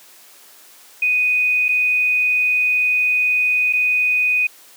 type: tone with dropouts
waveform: sine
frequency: 2489 Hz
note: D#7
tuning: in tune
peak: -14 dBFS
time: 1.02-4.47 s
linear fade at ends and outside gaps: 5 ms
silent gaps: 1.684-1.689 / 3.727-3.733 s
effects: white hiss -46 dBFS RMS until 4.76 s + high-pass 300 Hz 12 dB/octave